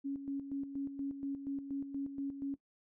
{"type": "tone with tremolo", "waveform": "sine", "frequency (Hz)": 277.2, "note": "C#4", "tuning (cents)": 0, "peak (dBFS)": -34, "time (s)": [0.04, 2.56], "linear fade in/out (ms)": 20, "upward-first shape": "square", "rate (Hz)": 4.2, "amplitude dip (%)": 60, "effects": ["noise-tail reverb RT60 0.1 s tail -19 dB re dry"]}